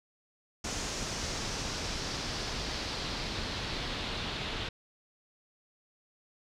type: noise with low-pass filter sweep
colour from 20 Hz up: pink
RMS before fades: -36 dBFS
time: 0.64-4.69 s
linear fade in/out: 5 ms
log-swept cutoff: 6500 to 3600 Hz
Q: 2.3
effects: none